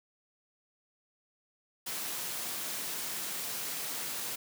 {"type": "high-pass noise", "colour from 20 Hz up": "white", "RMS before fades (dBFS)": -37, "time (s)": [1.86, 4.36], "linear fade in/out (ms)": 10, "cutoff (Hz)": 120, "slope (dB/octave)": 48, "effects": []}